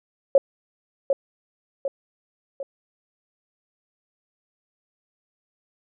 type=tone with echo; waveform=sine; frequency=548 Hz; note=C#5; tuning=20 cents flat; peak=-10 dBFS; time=0.35-0.38 s; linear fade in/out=2 ms; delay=750 ms; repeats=3; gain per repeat=-6 dB; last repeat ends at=2.63 s; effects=none

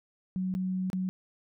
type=tone with dropouts; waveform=sine; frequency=186 Hz; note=F#3; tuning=9 cents sharp; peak=-28 dBFS; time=0.36-1.09 s; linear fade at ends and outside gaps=0 ms; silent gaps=0.54-0.55 / 0.901-0.931 s; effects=none

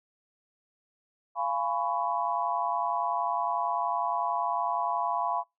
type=chord; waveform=sine; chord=C# dominant seventh; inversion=first; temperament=just; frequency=693 / 831.5 / 997.9 / 1108.7 Hz; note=E#5 / G#5 / B5 / C#6; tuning=-14 / +2 / +18 / 0 cents; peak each=-32 / -33 / -30 / -34 dBFS; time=1.35-5.44 s; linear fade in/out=50 ms; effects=noise-tail reverb RT60 0.2 s tail -25 dB re dry

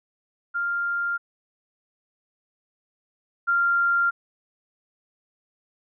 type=tone pair in turn; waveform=sine; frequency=1396.9 / 1390.1 Hz; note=F6 / F6; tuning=0 / -8 cents; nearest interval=unison; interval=8 cents; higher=first; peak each=-23 / -18 dBFS; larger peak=second; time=0.54-1.18 / 3.47-4.11 s; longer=neither; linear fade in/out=20 ms; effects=none

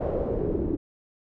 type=noise with low-pass filter sweep; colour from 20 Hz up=pink; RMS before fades=-27 dBFS; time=0-0.77 s; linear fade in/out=20 ms; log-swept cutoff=620 to 320 Hz; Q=3.6; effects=none

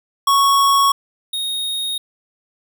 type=tone pair in turn; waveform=square; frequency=1108.7 / 3729 Hz; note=C#6 / A#7; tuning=0 / 0 cents; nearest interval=octave + major sixth; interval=2100 cents; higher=second; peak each=-12 / -21 dBFS; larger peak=first; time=0.27-0.92 / 1.33-1.98 s; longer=neither; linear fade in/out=5 ms; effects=none

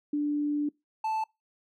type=tone pair in turn; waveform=sine / triangle; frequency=293.7 / 878 Hz; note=D4 / A5; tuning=0 / -4 cents; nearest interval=octave + perfect fifth; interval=1896 cents; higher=second; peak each=-25 dBFS; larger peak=neither; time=0.13-0.69 / 1.04-1.24 s; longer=first; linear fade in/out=5 ms; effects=noise-tail reverb RT60 0.2 s tail -24 dB re dry

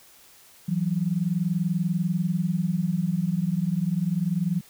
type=tone pair together; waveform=sine; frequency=164.81 / 185.11 Hz; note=E3 / F#3; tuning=0 / +1 cents; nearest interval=major second; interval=201 cents; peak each=-25 dBFS; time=0.68-4.61 s; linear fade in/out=10 ms; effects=white hiss -53 dBFS RMS until 4.69 s

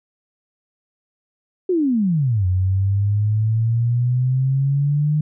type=exponential two-way sweep; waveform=sine; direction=down then up; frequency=381.6 to 90.7 to 153 Hz; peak=-15 dBFS; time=1.69-5.21 s; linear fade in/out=5 ms; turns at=2.46 s; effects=none

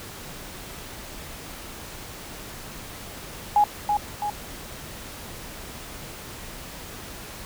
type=tone with echo; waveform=sine; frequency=830.6 Hz; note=G#5; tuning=in tune; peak=-14 dBFS; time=3.56-3.64 s; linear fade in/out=2 ms; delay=330 ms; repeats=2; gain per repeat=-5 dB; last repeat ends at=4.3 s; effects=pink hiss -39 dBFS RMS until 7.45 s

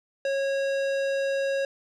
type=tone with tanh clipping; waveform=sine; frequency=548 Hz; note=C#5; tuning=20 cents flat; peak=-26 dBFS; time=0.25-1.65 s; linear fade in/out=2 ms; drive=17 dB; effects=none

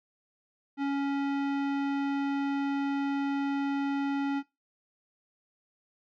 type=tone with tanh clipping; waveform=sine; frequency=279 Hz; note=C#4; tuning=11 cents sharp; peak=-29 dBFS; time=0.77-4.43 s; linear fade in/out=50 ms; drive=18 dB; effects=noise-tail reverb RT60 0.2 s tail -17 dB re dry

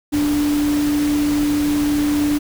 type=tone in noise; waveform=sine; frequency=293.7 Hz; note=D4; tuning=in tune; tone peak=-15 dBFS; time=0.12-2.39 s; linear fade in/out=20 ms; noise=pink; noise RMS=-28 dBFS; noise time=0.12-2.39 s; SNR=+10 dB; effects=none

